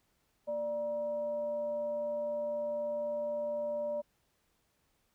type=tone with frequency modulation; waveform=sine; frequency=590 Hz; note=D5; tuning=8 cents sharp; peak=-32 dBFS; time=0.47-4.02 s; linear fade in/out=20 ms; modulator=359 Hz; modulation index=0.32; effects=pink hiss -75 dBFS RMS until 5.14 s